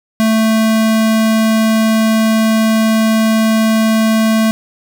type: tone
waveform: square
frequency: 221 Hz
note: A3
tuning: 8 cents sharp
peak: -10 dBFS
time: 0.2-4.51 s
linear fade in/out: 0 ms
effects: none